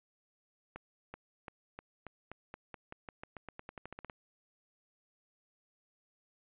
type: accelerating click train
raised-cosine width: 0.5 ms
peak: -29 dBFS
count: 21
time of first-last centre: 0.76-4.098 s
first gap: 380 ms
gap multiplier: 0.9
effects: resampled to 8000 Hz

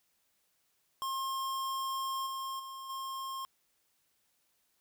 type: tone with level steps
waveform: square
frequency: 1069 Hz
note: C6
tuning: 37 cents sharp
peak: -34 / -37 / -43 / -38 dBFS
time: 1.02-3.45 s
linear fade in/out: 0 ms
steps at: 2.26 / 2.59 / 2.89 s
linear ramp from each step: 10 ms
effects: white hiss -75 dBFS RMS until 4.8 s

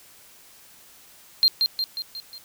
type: tone with echo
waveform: triangle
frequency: 4186 Hz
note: C8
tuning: in tune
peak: -11 dBFS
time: 1.43-1.48 s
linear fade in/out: 0 ms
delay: 180 ms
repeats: 5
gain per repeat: -5 dB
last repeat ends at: 2.38 s
effects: tanh soft clip ceiling -9 dBFS + white hiss -51 dBFS RMS until 2.44 s

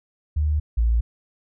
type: tone pair in turn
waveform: sine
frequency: 75.4 / 57.36 Hz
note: D2 / A#1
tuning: +46 / -27 cents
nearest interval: perfect fourth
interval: 473 cents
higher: first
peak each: -18 / -16 dBFS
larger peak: second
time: 0.36-0.6 / 0.77-1.01 s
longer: neither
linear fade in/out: 10 ms
effects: none

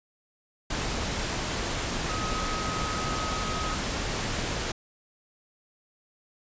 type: tone in noise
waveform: sine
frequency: 1265 Hz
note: D#6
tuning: 28 cents sharp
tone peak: -33 dBFS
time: 2.09-3.75 s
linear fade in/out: 5 ms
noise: pink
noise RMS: -30 dBFS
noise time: 0.7-4.72 s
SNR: -6 dB
effects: resampled to 16000 Hz

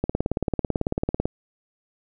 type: click train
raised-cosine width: 2 ms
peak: -9 dBFS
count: 23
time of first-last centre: 0.04-1.255 s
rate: 18.1 Hz
effects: none

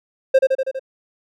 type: tone with echo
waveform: triangle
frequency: 530 Hz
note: C5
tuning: 22 cents sharp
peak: -6 dBFS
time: 0.34-0.39 s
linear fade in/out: 10 ms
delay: 81 ms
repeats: 5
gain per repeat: -3 dB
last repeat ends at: 0.795 s
effects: none

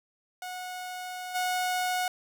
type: tone with level steps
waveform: sawtooth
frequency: 731 Hz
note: F#5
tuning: 21 cents flat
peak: -32 / -23 dBFS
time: 0.42-2.08 s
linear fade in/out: 2 ms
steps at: 1.34 s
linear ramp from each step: 20 ms
effects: none

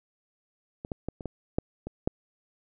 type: clicks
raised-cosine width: 2 ms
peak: -23 / -19 / -18 / -26 / -19 / -11 / -22 / -11 dBFS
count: 8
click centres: 0.849 / 0.918 / 1.086 / 1.208 / 1.257 / 1.585 / 1.87 / 2.075 s
effects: none

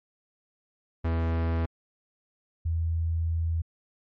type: tone pair in turn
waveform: 45% pulse / sine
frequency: 82.41 / 82.41 Hz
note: E2 / E2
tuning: 0 / 0 cents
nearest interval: unison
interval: 0 cents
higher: neither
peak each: -24 / -24 dBFS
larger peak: neither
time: 1.04-1.66 / 2.65-3.62 s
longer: second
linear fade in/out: 10 ms
effects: low-pass 2000 Hz 12 dB/octave + MP3 48 kbps

